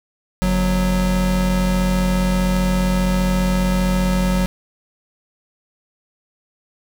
square tone pair together, 47.54 / 184.1 Hz, F#1 / F#3, +48 / -8 cents, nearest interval octave + major seventh, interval 2344 cents, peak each -20 / -18 dBFS, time 0.42-4.46 s, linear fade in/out 0 ms, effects none

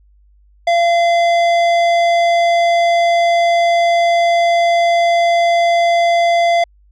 triangle tone with tanh clipping, 685 Hz, F5, 34 cents flat, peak -12 dBFS, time 0.67-6.64 s, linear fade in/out 5 ms, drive 18 dB, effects added 50 Hz sine -47 dBFS peak until 6.91 s

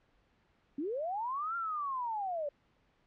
sine linear two-way sweep, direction up then down, 262.6 to 1396.9 to 559 Hz, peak -33 dBFS, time 0.78-2.49 s, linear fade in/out 5 ms, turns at 1.56 s, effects pink hiss -71 dBFS RMS until 3.06 s + low-pass 3000 Hz 12 dB/octave

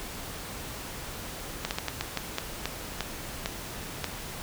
slowing click train, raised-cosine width 0.2 ms, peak -11 dBFS, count 11, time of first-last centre 1.65-4.043 s, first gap 59 ms, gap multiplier 1.29, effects pink hiss -39 dBFS RMS until 4.42 s

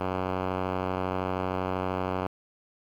5% pulse tone with low-pass filter, 92.8 Hz, F#2, 6 cents sharp, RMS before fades -30 dBFS, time 0-2.27 s, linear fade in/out 5 ms, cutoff 1800 Hz, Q 0.82, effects 9-bit

